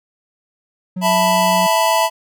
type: tone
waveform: triangle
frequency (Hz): 183.5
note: F#3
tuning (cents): -14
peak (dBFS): -19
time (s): 0.96-1.67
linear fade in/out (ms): 10
type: chord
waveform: square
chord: E suspended fourth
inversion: none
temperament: equal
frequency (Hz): 659.3 / 880 / 987.8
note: E5 / A5 / B5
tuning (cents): 0 / 0 / 0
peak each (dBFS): -18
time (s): 1.01-2.1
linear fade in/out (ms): 50
effects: none